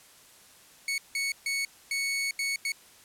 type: tone bursts at uneven times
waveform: sawtooth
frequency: 2217 Hz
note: C#7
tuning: in tune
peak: -24 dBFS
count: 6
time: 0.88-0.98 / 1.15-1.32 / 1.46-1.65 / 1.91-2.31 / 2.39-2.56 / 2.65-2.72 s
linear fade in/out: 2 ms
effects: white hiss -55 dBFS RMS until 3.04 s + low-pass 12000 Hz 12 dB/octave